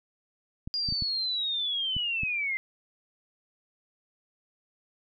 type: clicks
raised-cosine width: 5 ms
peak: -23 dBFS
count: 6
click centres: 0.675 / 0.888 / 0.924 / 1.023 / 1.966 / 2.234 s
type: linear sweep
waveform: sine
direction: down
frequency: 4863 to 2062 Hz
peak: -27 dBFS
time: 0.74-2.57 s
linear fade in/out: 0 ms
effects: none